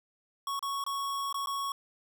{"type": "tone with dropouts", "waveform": "square", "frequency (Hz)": 1108.7, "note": "C#6", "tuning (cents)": 0, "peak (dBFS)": -32, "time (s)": [0.47, 1.72], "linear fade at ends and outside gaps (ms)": 2, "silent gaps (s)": [[0.593, 0.626], [0.84, 0.864], [1.327, 1.343], [1.46, 1.471]], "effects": []}